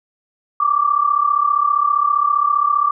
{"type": "tone pair together", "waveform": "sine", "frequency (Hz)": [1150, 1185.1], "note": ["D6", "D6"], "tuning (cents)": [-37, 15], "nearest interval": "minor second", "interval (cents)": 52, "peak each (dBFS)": -16, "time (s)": [0.6, 2.91], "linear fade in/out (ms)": 5, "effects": []}